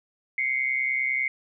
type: tone pair together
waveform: sine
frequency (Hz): 2087 / 2217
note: C7 / C#7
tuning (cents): -5 / 0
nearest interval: minor second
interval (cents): 105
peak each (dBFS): -25 / -27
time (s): 0.38-1.28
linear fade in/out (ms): 2
effects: none